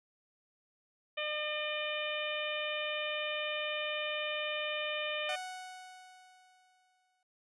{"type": "harmonic tone", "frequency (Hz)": 604, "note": "D5", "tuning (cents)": 48, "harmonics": [1, 2, 3, 4, 5, 6], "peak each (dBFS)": [-38, -44, -42, -39, -40, -45], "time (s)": [1.17, 5.36], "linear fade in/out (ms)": 10}
{"type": "tone with exponential decay", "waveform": "sawtooth", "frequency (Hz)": 740, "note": "F#5", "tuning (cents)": 0, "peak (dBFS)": -33, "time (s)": [5.29, 7.23], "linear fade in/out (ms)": 2, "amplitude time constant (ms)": 420}
{"effects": ["resampled to 24000 Hz"]}